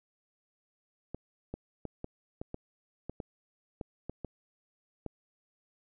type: clicks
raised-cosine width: 2 ms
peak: -24 dBFS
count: 12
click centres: 1.146 / 1.54 / 1.853 / 2.044 / 2.415 / 2.544 / 3.096 / 3.202 / 3.812 / 4.096 / 4.247 / 5.063 s
effects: none